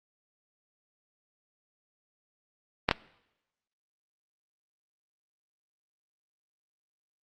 clicks, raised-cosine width 0.3 ms, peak -5 dBFS, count 2, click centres 2.889 / 2.912 s, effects noise-tail reverb RT60 0.9 s tail -21 dB re dry + Opus 32 kbps

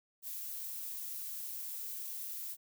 violet noise, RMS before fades -42 dBFS, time 0.22-2.57 s, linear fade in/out 50 ms, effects none

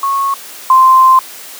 sine tone pair in turn, 1100 / 1043.1 Hz, C#6 / C6, -14 / -6 cents, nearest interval minor second, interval 92 cents, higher first, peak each -11 / -3 dBFS, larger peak second, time 0.03-0.34 / 0.7-1.19 s, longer second, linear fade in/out 2 ms, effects white hiss -31 dBFS RMS until 1.59 s + high-pass 300 Hz 12 dB/octave

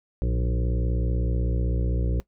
harmonic tone with a mistuned harmonic, 60.3 Hz, B1, 41 cents flat, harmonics 1 / 2 / 3 / 5 / 6 / 7 / 8 / 9, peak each -23 / -29 / -33 / -37 / -39 / -40 / -41 / -42 dBFS, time 0.22-2.2 s, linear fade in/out 0 ms, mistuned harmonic 2, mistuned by -64 cents, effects noise-tail reverb RT60 0.1 s tail -19 dB re dry

